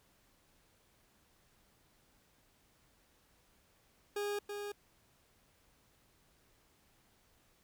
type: tone with echo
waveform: 40% pulse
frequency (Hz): 410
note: G#4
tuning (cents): -22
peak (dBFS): -34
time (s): 4.16-4.39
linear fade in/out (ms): 5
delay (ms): 330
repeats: 1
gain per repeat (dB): -5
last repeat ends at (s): 4.72
effects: pink hiss -70 dBFS RMS until 7.63 s